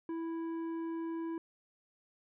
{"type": "tone with tanh clipping", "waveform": "sine", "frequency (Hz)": 329.6, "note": "E4", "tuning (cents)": 0, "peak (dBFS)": -37, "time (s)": [0.09, 1.38], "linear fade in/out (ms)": 2, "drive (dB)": 9, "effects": []}